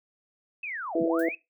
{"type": "linear two-way sweep", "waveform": "sine", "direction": "down then up", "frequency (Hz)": [2637, 140.1, 2637], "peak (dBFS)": -32, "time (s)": [0.63, 1.35], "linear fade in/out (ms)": 5, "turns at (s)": 1.02}
{"type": "harmonic tone", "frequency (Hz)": 165.1, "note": "E3", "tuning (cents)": 3, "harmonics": [2, 3, 4], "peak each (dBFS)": [-25, -27, -28], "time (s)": [0.95, 1.29], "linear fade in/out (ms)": 5}
{"type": "noise with exponential decay", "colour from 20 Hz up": "violet", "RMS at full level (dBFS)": -40, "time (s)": [1.19, 1.32], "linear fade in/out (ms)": 2, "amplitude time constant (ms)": 28}
{"effects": ["noise-tail reverb RT60 0.2 s tail -18 dB re dry"]}